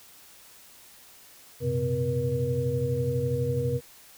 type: tone cluster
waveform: sine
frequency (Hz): 93.9 / 120.2 / 132.3 / 254.8 / 478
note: F#2 / B2 / C3 / C4 / A#4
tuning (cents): +26 / -46 / +20 / -46 / +43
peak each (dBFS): -35 / -33 / -28 / -37 / -28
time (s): 1.6-3.81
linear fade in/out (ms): 50
effects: white hiss -52 dBFS RMS until 4.17 s